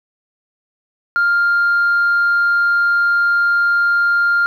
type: tone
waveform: sine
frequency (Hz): 1400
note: F6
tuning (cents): +4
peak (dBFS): -10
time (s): 1.16-4.46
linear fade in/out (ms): 0
effects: tanh soft clip ceiling -9 dBFS + 8-bit